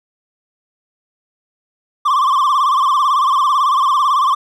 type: tone with vibrato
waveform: triangle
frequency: 1108.7 Hz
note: C#6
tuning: in tune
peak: -9 dBFS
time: 2.05-4.35 s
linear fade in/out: 10 ms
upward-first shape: sine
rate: 18 Hz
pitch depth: 130 cents each way
effects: none